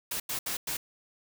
white noise bursts at uneven times, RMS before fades -33 dBFS, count 4, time 0.11-0.2 / 0.29-0.39 / 0.46-0.57 / 0.67-0.77 s, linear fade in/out 5 ms, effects none

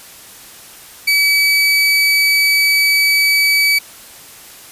30% pulse tone, 2286 Hz, D7, 47 cents flat, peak -8 dBFS, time 1.07-3.79 s, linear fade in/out 10 ms, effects white hiss -38 dBFS RMS until 4.71 s + resampled to 32000 Hz

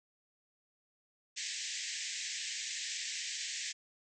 white band-pass noise, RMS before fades -40 dBFS, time 1.36-3.73 s, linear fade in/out 20 ms, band 1700 to 7800 Hz, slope 96 dB/octave, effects none

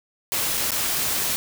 white noise with dropouts, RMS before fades -24 dBFS, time 0.32-1.36 s, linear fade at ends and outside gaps 0 ms, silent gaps 0.572-0.576 / 0.707-0.718 s, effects none

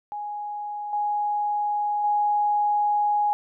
sine tone with level steps, 830.6 Hz, G#5, in tune, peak -29 / -22 / -19 dBFS, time 0.12-3.33 s, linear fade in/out 0 ms, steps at 0.93 / 2.04 s, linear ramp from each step 2 ms, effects none

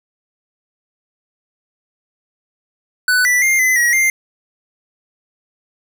square tone with pitch steps, 1494 / 1972 / 2111 / 2025 / 1908 / 2099 Hz, F#6 / B6 / C7 / B6 / A#6 / C7, +16 / -3 / +15 / +43 / +40 / +5 cents, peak -12 dBFS, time 3.08-4.1 s, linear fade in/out 2 ms, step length 170 ms, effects none

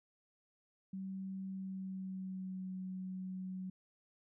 sine tone with pitch glide, 191.2 to 186.51 Hz, G3 to F#3, -43 to +14 cents, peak -40 dBFS, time 0.93-3.7 s, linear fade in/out 5 ms, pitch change -43 cents, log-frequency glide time 1.47-2.72 s, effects none

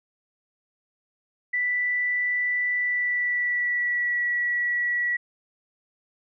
sine tone with pitch glide, 1975.5 to 1937.1 Hz, B6 to B6, 0 to -34 cents, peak -22 dBFS, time 1.53-5.17 s, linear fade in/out 10 ms, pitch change -34 cents, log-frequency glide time 2.75-4.24 s, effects none

